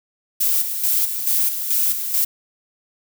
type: noise with tremolo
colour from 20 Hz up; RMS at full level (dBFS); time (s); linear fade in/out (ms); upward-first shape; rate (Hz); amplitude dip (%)
violet; -18; 0.4-2.25; 10; square; 2.3; 55
effects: none